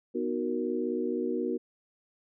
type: chord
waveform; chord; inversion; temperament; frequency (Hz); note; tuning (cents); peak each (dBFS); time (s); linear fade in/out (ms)
sine; B major seventh; none; equal; 246.9 / 311.1 / 370 / 466.2; B3 / D#4 / F#4 / A#4; 0 / 0 / 0 / 0; -33 / -35 / -32 / -34; 0.14-1.58; 20
effects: none